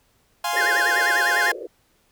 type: chord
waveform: sawtooth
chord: F minor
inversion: none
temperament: equal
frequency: 698.5 / 830.6 / 1046.5 Hz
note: F5 / Ab5 / C6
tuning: 0 / 0 / 0 cents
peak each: -23 dBFS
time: 0.44-1.52 s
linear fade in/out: 5 ms
type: band-pass noise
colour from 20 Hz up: pink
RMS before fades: -34 dBFS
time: 0.53-1.67 s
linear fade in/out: 5 ms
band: 340 to 600 Hz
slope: 96 dB/octave
type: tone with vibrato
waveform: triangle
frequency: 1669 Hz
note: G#6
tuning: 8 cents sharp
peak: -17 dBFS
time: 0.56-1.52 s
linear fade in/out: 10 ms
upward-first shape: sine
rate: 10 Hz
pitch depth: 190 cents each way
effects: pink hiss -63 dBFS RMS until 2.11 s